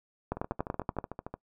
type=two click trains; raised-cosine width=1 ms; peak=-23 / -16 dBFS; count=14 / 8; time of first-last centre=0.37-1.34 / 0.32-0.987 s; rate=13.4 / 10.5 Hz; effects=noise-tail reverb RT60 0.1 s tail -21 dB re dry